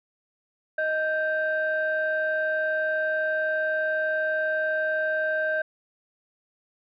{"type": "tone pair together", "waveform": "sine", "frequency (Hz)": [624.6, 1568], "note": ["D#5", "G6"], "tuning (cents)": [7, 0], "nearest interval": "octave + major third", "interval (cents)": 1593, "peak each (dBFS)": -25, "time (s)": [0.78, 5.62], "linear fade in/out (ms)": 5, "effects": ["tanh soft clip ceiling -16 dBFS"]}